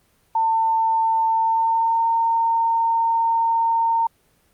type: tone with pitch glide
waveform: sine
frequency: 898 to 914.8 Hz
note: A5 to A#5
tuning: +35 to -33 cents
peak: -16 dBFS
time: 0.35-4.07 s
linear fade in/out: 5 ms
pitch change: +32 cents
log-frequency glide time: 1.34-2.05 s
effects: pink hiss -61 dBFS RMS until 4.53 s + Opus 24 kbps